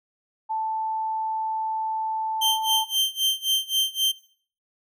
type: tone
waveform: sine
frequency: 880 Hz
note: A5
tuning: in tune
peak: -24 dBFS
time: 0.49-2.85 s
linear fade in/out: 20 ms
type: tone with tremolo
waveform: 40% pulse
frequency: 3136 Hz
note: G7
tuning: in tune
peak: -18 dBFS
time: 2.41-4.12 s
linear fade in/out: 10 ms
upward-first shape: sine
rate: 3.8 Hz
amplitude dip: 95%
effects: noise-tail reverb RT60 0.5 s tail -18 dB re dry